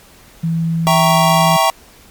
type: tone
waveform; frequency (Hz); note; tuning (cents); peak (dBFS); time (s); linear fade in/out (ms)
sine; 164.81; E3; 0; -14; 0.43-1.57; 10
type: chord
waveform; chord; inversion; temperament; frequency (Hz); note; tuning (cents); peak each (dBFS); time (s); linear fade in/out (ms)
square; E diminished seventh; none; equal; 659.3 / 784 / 932.3 / 1108.7; E5 / G5 / Bb5 / Db6; 0 / 0 / 0 / 0; -17; 0.87-1.7; 0
effects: pink hiss -44 dBFS RMS until 2.1 s + MP3 96 kbps